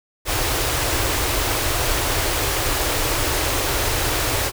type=band-stop noise; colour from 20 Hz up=pink; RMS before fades=-21 dBFS; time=0.25-4.52 s; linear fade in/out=50 ms; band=130 to 280 Hz; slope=48 dB/octave; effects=none